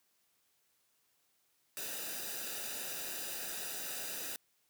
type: noise with comb filter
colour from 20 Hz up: white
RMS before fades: -41 dBFS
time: 1.77-4.36 s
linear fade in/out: 0 ms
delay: 0.92 ms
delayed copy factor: -0.7
effects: white hiss -75 dBFS RMS until 4.69 s + high-pass 80 Hz 12 dB/octave